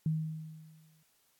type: tone with exponential decay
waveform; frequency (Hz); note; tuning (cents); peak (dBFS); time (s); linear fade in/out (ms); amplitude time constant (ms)
sine; 157.6; D#3; +23; -26; 0.06-1.03; 2; 210
effects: white hiss -71 dBFS RMS until 1.39 s + AAC 64 kbps